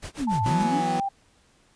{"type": "noise with tremolo", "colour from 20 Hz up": "pink", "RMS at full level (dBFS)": -36, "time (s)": [0.02, 0.64], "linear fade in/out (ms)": 10, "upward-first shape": "sine", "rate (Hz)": 6.9, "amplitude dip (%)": 100}
{"type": "linear two-way sweep", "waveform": "sine", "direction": "down then up", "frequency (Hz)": [314.5, 99.5, 314.5], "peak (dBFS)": -24, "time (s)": [0.17, 0.82], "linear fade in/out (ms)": 50, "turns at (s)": 0.43}
{"type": "tone with pitch glide", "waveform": "sine", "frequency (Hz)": [880, 788.5], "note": ["A5", "G5"], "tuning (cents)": [0, 10], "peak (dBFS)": -24, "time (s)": [0.27, 1.09], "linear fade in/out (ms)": 10, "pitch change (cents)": -190, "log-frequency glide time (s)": [0.53, 0.95]}
{"type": "chord", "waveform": "sawtooth", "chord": "E suspended second", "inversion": "none", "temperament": "equal", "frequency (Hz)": [164.81, 185, 246.9], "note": ["E3", "F#3", "B3"], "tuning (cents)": [0, 0, 0], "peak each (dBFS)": -27, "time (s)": [0.46, 1], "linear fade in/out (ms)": 0}
{"effects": ["pink hiss -61 dBFS RMS until 1.75 s", "resampled to 22050 Hz"]}